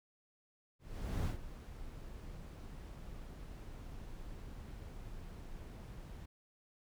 brown noise with ADSR envelope, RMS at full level -35 dBFS, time 0.79-6.26 s, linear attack 470 ms, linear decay 110 ms, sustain -13 dB, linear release 9 ms, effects none

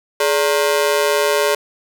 sawtooth ring-modulated tone, 500 Hz, B4, 21 cents sharp, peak -7 dBFS, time 0.2-1.55 s, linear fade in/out 5 ms, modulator 78.2 Hz, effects none

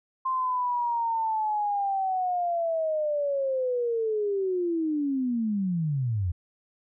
sine linear sweep, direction down, 1051 to 82 Hz, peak -24 dBFS, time 0.25-6.32 s, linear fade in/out 10 ms, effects none

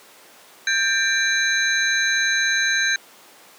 sine tone cluster, 1584 / 1788 / 2347 / 3973 / 6360 Hz, G6 / A6 / D7 / B7 / G8, +18 / +27 / -2 / +10 / +24 cents, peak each -20 / -26 / -28 / -24 / -28 dBFS, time 0.67-2.96 s, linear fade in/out 2 ms, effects pink hiss -47 dBFS RMS until 3.58 s + high-pass 400 Hz 12 dB/octave

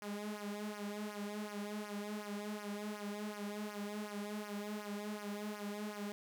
sawtooth tone with flanger, 207.7 Hz, G#3, in tune, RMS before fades -43 dBFS, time 0.02-6.12 s, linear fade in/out 0 ms, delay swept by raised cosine 0.25 to 4.15 ms, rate 2.7 Hz, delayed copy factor -0.85, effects none

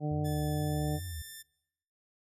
harmonic tone, 150 Hz, D3, 37 cents sharp, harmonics 1 / 2 / 3 / 4 / 5, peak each -31 / -36 / -41 / -41 / -41 dBFS, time 0-1 s, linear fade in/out 50 ms
sine tone with vibrato, 81.6 Hz, E2, 17 cents flat, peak -37 dBFS, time 0.11-1.22 s, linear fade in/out 5 ms, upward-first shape triangle, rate 2.4 Hz, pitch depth 240 cents each way
5% pulse tone with pitch glide, 1739 to 1780.7 Hz, A6 to A6, -21 to +20 cents, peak -34 dBFS, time 0.24-1.43 s, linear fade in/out 20 ms, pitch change +41 cents, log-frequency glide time 0.63-0.96 s
effects noise-tail reverb RT60 0.9 s tail -26 dB re dry + resampled to 32000 Hz

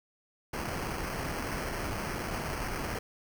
pink noise with sample-and-hold, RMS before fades -35 dBFS, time 0.53-2.99 s, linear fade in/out 5 ms, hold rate 3675 Hz, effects none

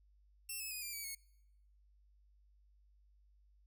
5% pulse tone with pitch steps, 2700 / 2590 / 2485 / 2383 / 2286 / 2193 Hz, E7 / E7 / D#7 / D7 / D7 / C#7, +41 / -31 / -3 / +25 / -47 / -19 cents, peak -33 dBFS, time 0.49-1.15 s, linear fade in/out 5 ms, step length 110 ms, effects noise-tail reverb RT60 0.9 s tail -25 dB re dry + added 50 Hz sine -65 dBFS peak until 3.66 s

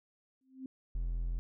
sine tone with exponential growth, 262.3 Hz, C4, 4 cents sharp, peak -37 dBFS, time 0.41-0.66 s, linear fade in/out 2 ms, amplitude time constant 54 ms
triangle tone, 42.37 Hz, E1, 48 cents sharp, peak -30 dBFS, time 0.95-1.39 s, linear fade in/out 0 ms
effects none

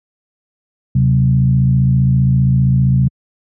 sine tone with frequency modulation, 130 Hz, C3, 11 cents flat, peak -8 dBFS, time 0.95-3.08 s, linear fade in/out 5 ms, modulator 55.2 Hz, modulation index 0.81, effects high-pass 80 Hz 12 dB/octave

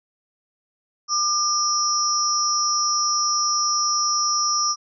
sine tone cluster, 1200 / 5280 / 5750 Hz, D6 / E8 / F8, +37 / +2 / +50 cents, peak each -23 dBFS, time 1.08-4.76 s, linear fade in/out 50 ms, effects none

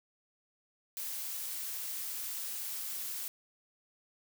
blue noise, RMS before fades -39 dBFS, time 0.97-3.28 s, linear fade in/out 0 ms, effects none

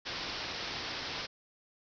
white low-pass noise, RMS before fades -39 dBFS, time 0.05-1.27 s, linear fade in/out 20 ms, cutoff 5500 Hz, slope 96 dB/octave, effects none

